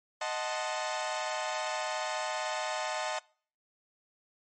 sawtooth chord, D# diminished seventh, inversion none, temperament equal, 622.3 / 740 / 880 / 1046.5 Hz, D#5 / F#5 / A5 / C6, 0 / 0 / 0 / 0 cents, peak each -32 / -34 / -33 / -37 dBFS, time 0.21-3.19 s, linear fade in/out 5 ms, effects noise-tail reverb RT60 0.5 s tail -25 dB re dry + MP3 32 kbps

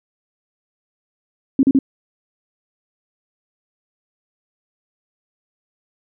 sine tone bursts, 269.2 Hz, C4, 49 cents sharp, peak -9 dBFS, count 3, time 1.59-1.789 s, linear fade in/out 2 ms, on 41 ms, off 38 ms, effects none

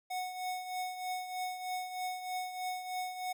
square tone with tremolo, 736 Hz, F#5, 9 cents flat, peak -34 dBFS, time 0.1-3.33 s, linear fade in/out 10 ms, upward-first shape triangle, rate 3.2 Hz, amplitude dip 65%, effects none

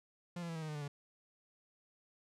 45% pulse tone with pitch steps, 174.61 / 169.74 / 165 / 160.4 / 155.92 / 151.57 / 147.34 / 143.23 Hz, F3 / F3 / E3 / E3 / D#3 / D#3 / D3 / D3, 0 / -49 / +2 / -47 / +4 / -45 / +6 / -43 cents, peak -40 dBFS, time 0.36-0.88 s, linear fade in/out 5 ms, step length 65 ms, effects low-pass 9000 Hz 12 dB/octave

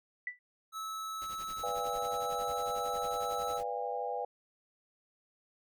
sine tone with exponential decay, 1975.5 Hz, B6, in tune, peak -31 dBFS, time 0.27-0.39 s, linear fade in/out 2 ms, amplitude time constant 26 ms
square tone with pitch glide, 1300 to 1312.1 Hz, E6 to E6, -24 to -8 cents, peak -38 dBFS, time 0.72-3.61 s, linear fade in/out 50 ms, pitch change +16 cents, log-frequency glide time 1.33-2.57 s
pink noise with tremolo, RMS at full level -48 dBFS, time 1.21-3.64 s, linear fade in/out 10 ms, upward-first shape triangle, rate 11 Hz, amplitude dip 100%
sine chord, B diminished seventh, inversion none, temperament equal with one note detuned, 493.9 / 587.3 / 698.5 / 810.2 Hz, B4 / D5 / F5 / Ab5, 0 / 0 / 0 / -43 cents, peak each -38 / -42 / -40 / -37 dBFS, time 1.63-4.25 s, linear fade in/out 5 ms
effects none

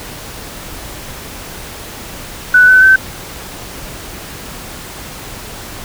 sine tone with pitch steps, 1487 / 1513 / 1539.4 Hz, F#6 / F#6 / G6, +8 / +38 / -32 cents, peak -3 dBFS, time 2.54-2.96 s, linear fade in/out 5 ms, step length 140 ms, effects pink hiss -29 dBFS RMS until 5.84 s

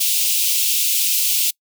white high-pass noise, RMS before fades -18 dBFS, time 0-1.51 s, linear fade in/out 10 ms, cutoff 2500 Hz, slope 48 dB/octave, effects noise-tail reverb RT60 0.1 s tail -26 dB re dry

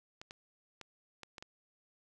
clicks, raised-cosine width 0.2 ms, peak -29 dBFS, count 6, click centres 0.215 / 0.309 / 0.813 / 1.233 / 1.382 / 1.425 s, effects none

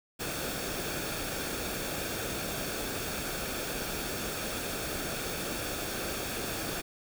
pink noise with comb filter, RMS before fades -35 dBFS, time 0.19-6.82 s, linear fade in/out 20 ms, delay 1 ms, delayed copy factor -0.5, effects none

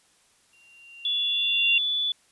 sine tone with exponential growth, 2770 Hz, F7, 15 cents flat, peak -17 dBFS, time 0.53-1.78 s, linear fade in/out 2 ms, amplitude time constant 270 ms
sine tone with pitch glide, 3431 to 3461 Hz, A7 to A7, -44 to -29 cents, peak -23 dBFS, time 1.05-2.12 s, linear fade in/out 2 ms, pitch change +15 cents, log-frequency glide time 1.28-1.45 s
effects white hiss -62 dBFS RMS until 2.31 s + resampled to 24000 Hz

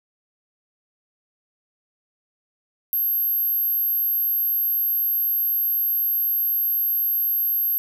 sine tone, 12544 Hz, G9, in tune, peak -19 dBFS, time 2.93-7.78 s, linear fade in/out 0 ms, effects none

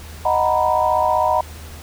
sine chord, B major seventh, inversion first, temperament equal, 622.3 / 740 / 932.3 / 987.8 Hz, D#5 / F#5 / A#5 / B5, 0 / 0 / 0 / 0 cents, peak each -20 dBFS, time 0.25-1.41 s, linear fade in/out 5 ms, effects added 78 Hz sine -35 dBFS peak until 1.82 s + pink hiss -40 dBFS RMS until 1.82 s

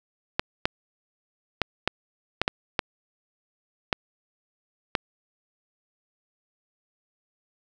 clicks, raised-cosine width 0.3 ms, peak -5 dBFS, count 9, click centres 0.395 / 0.655 / 1.617 / 1.876 / 2.416 / 2.479 / 2.792 / 3.928 / 4.952 s, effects none

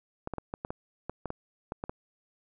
clicks, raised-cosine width 1 ms, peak -20 dBFS, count 12, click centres 0.274 / 0.337 / 0.383 / 0.539 / 0.649 / 0.705 / 1.096 / 1.257 / 1.304 / 1.721 / 1.839 / 1.895 s, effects none

